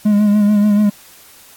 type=tone with vibrato; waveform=triangle; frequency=207.7 Hz; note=G#3; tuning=in tune; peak=-7 dBFS; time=0.05-0.9 s; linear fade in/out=10 ms; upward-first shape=sine; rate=6.9 Hz; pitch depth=36 cents each way; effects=white hiss -43 dBFS RMS until 1.56 s + AAC 64 kbps